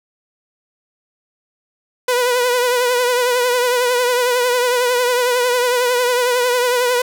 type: tone with vibrato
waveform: sawtooth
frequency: 493.3 Hz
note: B4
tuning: 2 cents flat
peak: -10 dBFS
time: 2.08-7.02 s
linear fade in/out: 5 ms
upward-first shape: triangle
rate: 11 Hz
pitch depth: 56 cents each way
effects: none